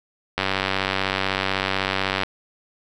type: click train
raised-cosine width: 0.3 ms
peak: -5 dBFS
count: 179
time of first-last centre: 0.38-2.234 s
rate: 96 Hz
effects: none